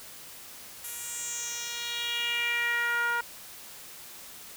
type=tone with band-pass filter sweep; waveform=10% pulse; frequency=474.1 Hz; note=A#4; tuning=29 cents sharp; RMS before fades=-31 dBFS; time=0.84-3.21 s; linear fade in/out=5 ms; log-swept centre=11000 to 1200 Hz; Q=3.1; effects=white hiss -46 dBFS RMS until 4.56 s